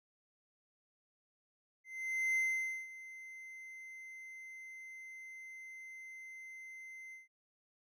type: tone with ADSR envelope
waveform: triangle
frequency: 2071 Hz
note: C7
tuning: 18 cents flat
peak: -28 dBFS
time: 1.84-7.28 s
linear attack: 520 ms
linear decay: 510 ms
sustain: -18 dB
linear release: 150 ms
effects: none